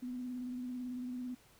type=tone with vibrato; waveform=sine; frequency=249.5 Hz; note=B3; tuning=18 cents sharp; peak=-38 dBFS; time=0.02-1.35 s; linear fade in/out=10 ms; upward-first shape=square; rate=18 Hz; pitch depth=23 cents each way; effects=pink hiss -64 dBFS RMS until 1.59 s